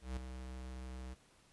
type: tone with ADSR envelope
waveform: square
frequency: 63.8 Hz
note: C2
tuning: 43 cents flat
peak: -37 dBFS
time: 0.01-1.15 s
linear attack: 160 ms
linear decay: 4 ms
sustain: -8 dB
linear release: 22 ms
effects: pink hiss -67 dBFS RMS until 1.52 s + resampled to 24000 Hz